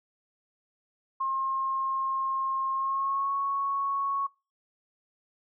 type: tone with pitch glide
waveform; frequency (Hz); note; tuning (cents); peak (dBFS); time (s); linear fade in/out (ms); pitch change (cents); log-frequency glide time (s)
sine; 1069 to 1106.7; C6 to C#6; +37 to -3; -26; 1.2-4.27; 10; +60; 2.73-3.33
effects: noise-tail reverb RT60 0.3 s tail -23 dB re dry